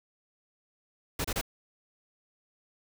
pink noise bursts, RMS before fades -31 dBFS, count 3, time 1.19-1.413 s, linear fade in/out 5 ms, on 55 ms, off 29 ms, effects none

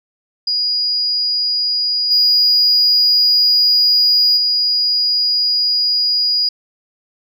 sine tone with level steps, 4892 Hz, D#8, 30 cents flat, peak -14 / -8 / -12 dBFS, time 0.47-6.49 s, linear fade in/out 5 ms, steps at 2.1 / 4.36 s, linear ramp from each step 20 ms, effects tanh soft clip ceiling -6 dBFS

